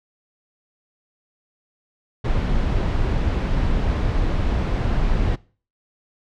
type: noise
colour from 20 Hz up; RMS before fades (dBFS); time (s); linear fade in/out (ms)
brown; -20; 2.24-5.36; 10
effects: noise-tail reverb RT60 0.4 s tail -22 dB re dry + low-pass 4000 Hz 12 dB/octave